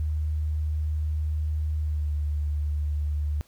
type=tone with pitch glide; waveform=sine; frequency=76.6 to 74.25 Hz; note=D#2 to D2; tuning=-27 to +20 cents; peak=-24 dBFS; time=0-3.41 s; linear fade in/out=0 ms; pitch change=-53 cents; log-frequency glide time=1.81-2.13 s; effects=pink hiss -60 dBFS RMS until 3.47 s